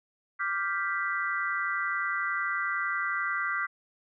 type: chord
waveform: sine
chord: G dominant seventh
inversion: second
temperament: equal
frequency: 1174.7 / 1396.9 / 1568 / 1975.5 Hz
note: D6 / F6 / G6 / B6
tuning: 0 / 0 / 0 / 0 cents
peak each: -33 dBFS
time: 0.39-3.67 s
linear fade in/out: 20 ms
effects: none